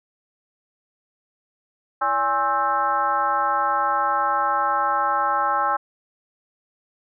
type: tone with frequency modulation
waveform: sine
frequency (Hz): 1070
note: C6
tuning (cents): +38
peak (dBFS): -18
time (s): 2.01-5.77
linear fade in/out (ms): 10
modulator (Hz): 246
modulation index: 1.5
effects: none